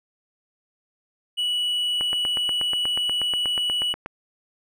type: tone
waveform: triangle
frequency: 2942 Hz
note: F#7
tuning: 11 cents flat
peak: -20 dBFS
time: 1.37-3.94 s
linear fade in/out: 20 ms
type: click train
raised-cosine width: 0.5 ms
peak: -16 dBFS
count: 18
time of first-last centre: 2.01-4.061 s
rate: 8.29 Hz
effects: none